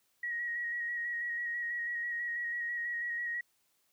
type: tone with vibrato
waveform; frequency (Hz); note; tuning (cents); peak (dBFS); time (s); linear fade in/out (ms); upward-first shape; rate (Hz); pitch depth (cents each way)
sine; 1899; A#6; +32; -33; 0.23-3.41; 5; square; 6.1; 20
effects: white hiss -74 dBFS RMS until 3.92 s + high-pass 60 Hz 12 dB/octave